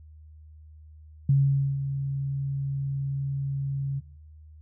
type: tone with ADSR envelope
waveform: sine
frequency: 138.1 Hz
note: C#3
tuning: 6 cents flat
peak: -16 dBFS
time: 1.29-4.01 s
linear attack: 4 ms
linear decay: 480 ms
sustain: -10 dB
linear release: 28 ms
effects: noise-tail reverb RT60 0.9 s tail -22 dB re dry + added 77 Hz sine -46 dBFS peak until 4.61 s